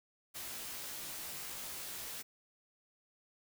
white noise with comb filter, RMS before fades -44 dBFS, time 0.34-2.23 s, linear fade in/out 20 ms, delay 18 ms, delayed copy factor -0.75, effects none

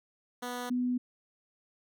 10% pulse / sine tone pair in turn, 245.8 / 248.2 Hz, B3 / B3, -8 / +9 cents, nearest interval unison, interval 17 cents, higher second, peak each -27 dBFS, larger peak neither, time 0.42-0.7 / 0.7-0.98 s, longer neither, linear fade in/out 10 ms, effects none

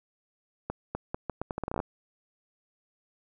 accelerating click train, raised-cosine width 1 ms, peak -17 dBFS, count 15, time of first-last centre 0.7-1.801 s, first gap 250 ms, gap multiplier 0.78, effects none

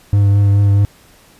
triangle tone with vibrato, 100.7 Hz, G2, 47 cents sharp, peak -6 dBFS, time 0.13-0.85 s, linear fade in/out 0 ms, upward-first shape triangle, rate 4.7 Hz, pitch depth 19 cents each way, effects pink hiss -47 dBFS RMS until 1.39 s + resampled to 32000 Hz

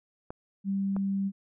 clicks, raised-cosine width 1 ms, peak -24 dBFS, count 2, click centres 0.305 / 0.965 s
sine tone, 196 Hz, G3, in tune, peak -26 dBFS, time 0.64-1.32 s, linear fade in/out 50 ms
effects none

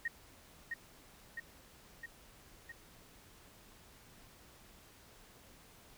sine tone with echo, 1864.7 Hz, A#6, in tune, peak -33 dBFS, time 0.05-0.08 s, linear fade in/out 5 ms, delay 660 ms, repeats 4, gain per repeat -3 dB, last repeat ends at 2.72 s, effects pink hiss -60 dBFS RMS until 5.97 s

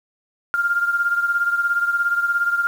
sine beating tone pair, 1396.9 / 1413.9 Hz, F6 / F6, 0 / +21 cents, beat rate 17 Hz, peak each -18 / -24 dBFS, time 0.54-2.67 s, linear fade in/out 0 ms, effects 7-bit

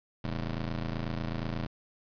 20% pulse ring-modulated tone, 82.41 Hz, E2, in tune, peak -24 dBFS, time 0.24-1.67 s, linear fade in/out 5 ms, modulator 55.3 Hz, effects resampled to 11025 Hz + 9-bit

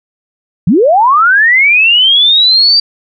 sine linear sweep, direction up, 140.8 to 4700 Hz, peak -4 dBFS, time 0.67-2.8 s, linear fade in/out 5 ms, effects none

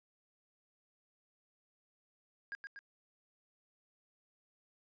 triangle tone with echo, 1626 Hz, G#6, 37 cents flat, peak -37 dBFS, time 2.52-2.55 s, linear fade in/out 0 ms, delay 120 ms, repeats 2, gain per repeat -4 dB, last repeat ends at 2.79 s, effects tanh soft clip ceiling -33 dBFS + resampled to 16000 Hz

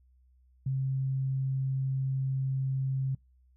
sine tone, 133.4 Hz, C3, 34 cents sharp, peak -27 dBFS, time 0.66-3.15 s, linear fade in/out 5 ms, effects noise-tail reverb RT60 0.2 s tail -26 dB re dry + added 63 Hz sine -60 dBFS peak until 3.56 s

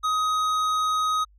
triangle tone with tanh clipping, 1258 Hz, D#6, 19 cents sharp, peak -23 dBFS, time 0.03-1.25 s, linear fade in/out 20 ms, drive 16 dB, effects added 50 Hz sine -53 dBFS peak until 1.38 s

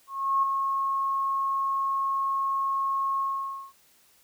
sine tone with ADSR envelope, 1088 Hz, C#6, 33 cents flat, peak -19 dBFS, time 0.07-3.73 s, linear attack 360 ms, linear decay 4 ms, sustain -5 dB, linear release 530 ms, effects white hiss -61 dBFS RMS until 4.23 s

